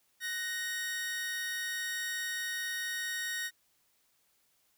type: tone pair together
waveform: sawtooth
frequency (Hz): 1491.6 / 1864.7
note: F#6 / A#6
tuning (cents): +14 / 0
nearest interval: major third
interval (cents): 386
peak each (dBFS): -39 / -31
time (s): 0.2-3.51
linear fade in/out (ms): 50
effects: white hiss -72 dBFS RMS until 4.77 s